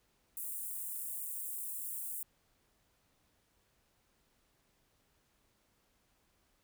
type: high-pass noise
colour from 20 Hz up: white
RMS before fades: -41 dBFS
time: 0.37-2.23 s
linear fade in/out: 2 ms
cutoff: 8200 Hz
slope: 48 dB/octave
effects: pink hiss -74 dBFS RMS until 6.63 s